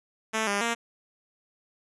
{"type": "tone with pitch steps", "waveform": "5% pulse", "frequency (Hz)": [220.3, 201.7, 233], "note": ["A3", "G3", "A#3"], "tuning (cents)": [2, 50, -1], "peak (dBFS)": -14, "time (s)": [0.33, 0.75], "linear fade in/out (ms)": 20, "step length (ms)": 140, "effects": ["resampled to 24000 Hz"]}